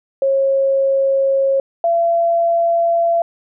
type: tone pair in turn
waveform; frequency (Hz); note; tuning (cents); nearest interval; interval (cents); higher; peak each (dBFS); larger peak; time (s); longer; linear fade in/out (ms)
sine; 543 / 677.7; C#5 / E5; -36 / +48; major third; 384; second; -12; neither; 0.22-1.6 / 1.84-3.22; neither; 2
effects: none